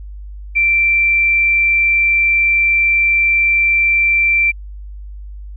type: tone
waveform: sine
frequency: 2349 Hz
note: D7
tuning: in tune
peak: -10 dBFS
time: 0.55-4.52 s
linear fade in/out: 20 ms
effects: added 50 Hz sine -28 dBFS peak until 5.56 s